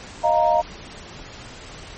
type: chord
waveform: sine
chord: Eb suspended second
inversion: none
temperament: equal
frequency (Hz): 622.3 / 698.5 / 932.3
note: Eb5 / F5 / Bb5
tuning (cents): 0 / 0 / 0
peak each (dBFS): -19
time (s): 0.23-0.62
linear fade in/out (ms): 20
effects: pink hiss -39 dBFS RMS until 1.97 s + MP3 32 kbps